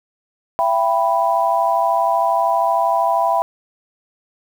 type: chord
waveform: sine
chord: E minor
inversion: none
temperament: equal with one note detuned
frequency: 671.2 / 784 / 987.8 Hz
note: E5 / G5 / B5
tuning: +31 / 0 / 0 cents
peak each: -18 / -19 / -18 dBFS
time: 0.59-3.42 s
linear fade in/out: 0 ms
effects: 7-bit